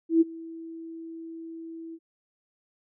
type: tone with ADSR envelope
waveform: sine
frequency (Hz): 328.2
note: E4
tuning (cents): -8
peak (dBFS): -14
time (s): 0.09-1.99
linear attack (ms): 120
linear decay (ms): 23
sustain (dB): -23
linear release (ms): 51
effects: none